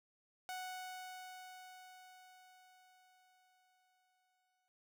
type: tone with exponential decay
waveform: sawtooth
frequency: 740 Hz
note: F#5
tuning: in tune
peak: -38 dBFS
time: 0.49-4.68 s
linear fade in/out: 0 ms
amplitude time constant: 910 ms
effects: none